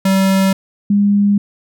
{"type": "tone pair in turn", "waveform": ["square", "sine"], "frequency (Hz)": [192.3, 202.9], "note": ["G3", "G#3"], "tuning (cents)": [-33, -40], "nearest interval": "minor second", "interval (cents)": 93, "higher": "second", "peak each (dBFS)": [-11, -9], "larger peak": "second", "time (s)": [[0.05, 0.53], [0.9, 1.38]], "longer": "neither", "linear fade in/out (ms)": 5, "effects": []}